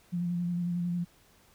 sine tone with vibrato, 174.61 Hz, F3, in tune, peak -28 dBFS, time 0.12-1.05 s, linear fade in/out 20 ms, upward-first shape square, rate 11 Hz, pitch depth 20 cents each way, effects pink hiss -62 dBFS RMS until 1.54 s

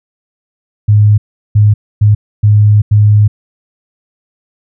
sine tone bursts at uneven times, 104.9 Hz, G#2, 18 cents sharp, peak -3 dBFS, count 5, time 0.88-1.18 / 1.55-1.74 / 2.01-2.15 / 2.43-2.82 / 2.91-3.28 s, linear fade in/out 10 ms, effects none

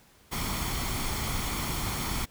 pink noise with comb filter, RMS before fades -31 dBFS, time 0.31-2.26 s, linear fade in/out 20 ms, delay 0.91 ms, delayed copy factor +0.5, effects pink hiss -59 dBFS RMS until 2.3 s

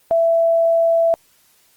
sine tone, 665 Hz, E5, 15 cents sharp, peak -12 dBFS, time 0.11-1.14 s, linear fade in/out 0 ms, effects white hiss -56 dBFS RMS until 1.76 s + Opus 24 kbps

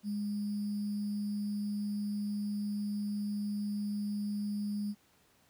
sine tone with sample-and-hold, 206.1 Hz, G#3, 13 cents flat, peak -32 dBFS, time 0.03-4.95 s, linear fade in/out 50 ms, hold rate 4900 Hz, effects pink hiss -67 dBFS RMS until 5.49 s + high-pass 80 Hz 12 dB/octave

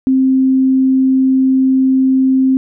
sine tone, 263 Hz, C4, 9 cents sharp, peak -8 dBFS, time 0.07-2.57 s, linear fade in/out 0 ms, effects none

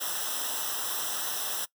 white noise with comb filter, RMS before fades -32 dBFS, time 0-1.66 s, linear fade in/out 20 ms, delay 0.44 ms, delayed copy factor -1, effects noise-tail reverb RT60 0.1 s tail -21 dB re dry

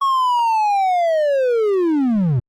triangle linear sweep, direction down, 1108.7 to 112.9 Hz, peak -12 dBFS, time 0.01-2.4 s, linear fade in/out 10 ms, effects Opus 24 kbps

